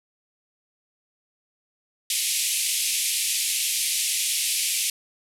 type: band-pass noise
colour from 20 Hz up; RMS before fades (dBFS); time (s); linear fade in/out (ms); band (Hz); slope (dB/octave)
white; -25; 2.1-4.9; 2; 2200 to 12000; 48
effects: none